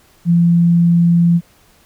sine tone, 170.9 Hz, F3, 37 cents flat, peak -8 dBFS, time 0.25-1.41 s, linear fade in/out 50 ms, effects pink hiss -51 dBFS RMS until 1.85 s

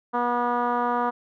10% pulse tone with low-pass filter, 242.1 Hz, B3, 34 cents flat, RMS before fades -24 dBFS, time 0.13-1.11 s, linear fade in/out 20 ms, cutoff 1100 Hz, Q 2.3, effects none

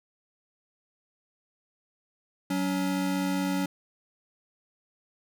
square tone pair together, 186.3 / 282.1 Hz, F#3 / C#4, +12 / +30 cents, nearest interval perfect fifth, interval 718 cents, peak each -30 / -29 dBFS, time 2.5-3.66 s, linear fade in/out 5 ms, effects none

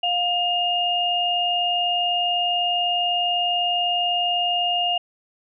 sine tone pair together, 708 / 2832 Hz, F5 / F7, +23 / +23 cents, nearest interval 2 octaves, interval 2400 cents, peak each -23 / -21 dBFS, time 0.03-4.98 s, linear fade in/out 5 ms, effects none

